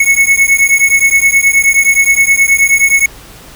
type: beating tone pair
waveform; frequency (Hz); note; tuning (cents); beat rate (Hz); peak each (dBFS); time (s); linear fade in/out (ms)
square; 2197 / 2206.5; C#7 / C#7; -16 / -9; 9.5; -10; 0-3.06; 5
effects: added 50 Hz sine -39 dBFS peak until 3.55 s + pink hiss -35 dBFS RMS until 3.55 s